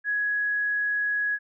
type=tone; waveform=sine; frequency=1672 Hz; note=G#6; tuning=11 cents sharp; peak=-23 dBFS; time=0.04-1.39 s; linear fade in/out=50 ms; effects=none